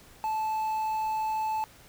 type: tone with quantisation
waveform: triangle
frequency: 873 Hz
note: A5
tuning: 14 cents flat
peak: -25 dBFS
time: 0.24-1.64 s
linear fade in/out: 0 ms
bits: 8
effects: pink hiss -54 dBFS RMS until 1.88 s